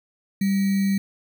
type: tone with sample-and-hold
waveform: sine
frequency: 196 Hz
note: G3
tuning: in tune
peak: -18 dBFS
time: 0.41-0.98 s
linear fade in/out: 5 ms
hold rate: 2100 Hz
effects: none